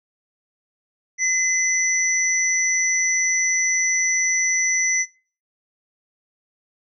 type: tone pair together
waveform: sine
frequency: 2043 / 5938 Hz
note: C7 / F#8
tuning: -42 / +5 cents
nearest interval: octave + tritone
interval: 1847 cents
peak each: -20 dBFS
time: 1.18-5.06 s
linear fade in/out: 50 ms
effects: noise-tail reverb RT60 0.4 s tail -22 dB re dry